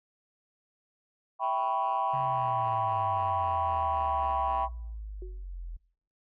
sine chord, C# half-diminished seventh, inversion first, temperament equal, 659.3 / 784 / 987.8 / 1108.7 Hz, E5 / G5 / B5 / C#6, 0 / 0 / 0 / 0 cents, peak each -34 / -29 / -29 / -32 dBFS, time 1.39-4.69 s, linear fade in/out 50 ms
sine exponential sweep, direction down, 138.59 to 41.2 Hz, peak -36 dBFS, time 2.13-5.77 s, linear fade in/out 10 ms
sine tone with exponential decay, 367.3 Hz, F#4, 13 cents flat, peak -39 dBFS, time 5.22-5.47 s, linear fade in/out 2 ms, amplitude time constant 54 ms
effects noise-tail reverb RT60 0.6 s tail -23 dB re dry + tanh soft clip ceiling -20 dBFS

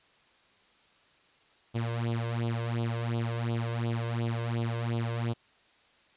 sawtooth tone with flanger, 116.5 Hz, A#2, 1 cent flat, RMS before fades -31 dBFS, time 1.74-5.34 s, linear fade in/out 20 ms, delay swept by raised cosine 0.25 to 1.95 ms, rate 2.8 Hz, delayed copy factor +0.8, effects white hiss -63 dBFS RMS until 6.16 s + resampled to 8000 Hz

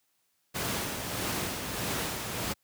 pink noise with tremolo, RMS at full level -31 dBFS, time 0.54-2.54 s, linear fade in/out 20 ms, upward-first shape sine, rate 1.6 Hz, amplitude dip 40%, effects white hiss -74 dBFS RMS until 2.63 s + high-pass 80 Hz 12 dB/octave

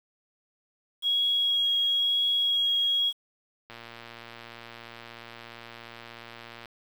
sine tone with vibrato, 3307 Hz, G#7, 8 cents flat, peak -22 dBFS, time 1.02-3.13 s, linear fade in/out 50 ms, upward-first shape triangle, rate 1 Hz, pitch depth 10 cents each way
click train, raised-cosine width 0.3 ms, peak -27 dBFS, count 347, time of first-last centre 3.7-6.657 s, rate 117 Hz
effects 8-bit

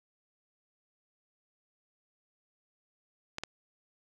clicks, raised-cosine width 0.2 ms, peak -18 dBFS, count 2, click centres 3.384 / 3.436 s, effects none

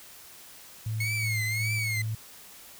sine tone with tremolo, 110 Hz, A2, in tune, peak -28 dBFS, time 0.86-2.15 s, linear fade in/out 5 ms, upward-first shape square, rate 2.7 Hz, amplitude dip 25%
40% pulse tone with vibrato, 2178 Hz, C#7, 31 cents flat, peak -28 dBFS, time 1-2.02 s, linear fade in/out 5 ms, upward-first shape triangle, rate 1.7 Hz, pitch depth 130 cents each way
effects white hiss -49 dBFS RMS until 2.79 s

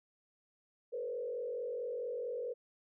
sine tone with frequency modulation, 486.8 Hz, B4, 25 cents flat, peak -36 dBFS, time 0.92-2.54 s, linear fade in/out 20 ms, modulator 44.5 Hz, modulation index 0.98, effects none

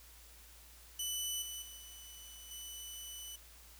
15% pulse tone with level steps, 2985 Hz, F#7, 15 cents sharp, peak -29 / -35 / -42 / -44 / -38 dBFS, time 0.99-3.36 s, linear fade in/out 5 ms, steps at 1.42 / 1.62 / 1.77 / 2.51 s, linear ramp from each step 2 ms, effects added 58 Hz sine -59 dBFS peak until 3.79 s + white hiss -59 dBFS RMS until 3.79 s

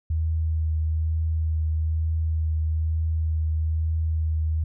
sine tone with vibrato, 79.4 Hz, D#2, 36 cents sharp, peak -21 dBFS, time 0.1-4.64 s, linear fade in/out 5 ms, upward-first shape triangle, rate 1.1 Hz, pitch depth 18 cents each way, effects none

